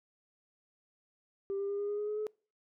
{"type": "tone with pitch steps", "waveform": "sine", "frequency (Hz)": [394.1, 398.7, 403.3, 408, 412.7, 417.5, 422.4, 427.3], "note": ["G4", "G4", "G4", "G#4", "G#4", "G#4", "G#4", "G#4"], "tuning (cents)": [9, 29, 49, -31, -11, 9, 29, 49], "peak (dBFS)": -31, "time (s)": [1.5, 2.268], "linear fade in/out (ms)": 0, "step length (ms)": 96, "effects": ["noise-tail reverb RT60 0.4 s tail -26 dB re dry", "tanh soft clip ceiling -29 dBFS"]}